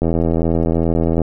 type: click train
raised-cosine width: 2 ms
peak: -4 dBFS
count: 100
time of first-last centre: 0.02-1.217 s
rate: 82.7 Hz
effects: none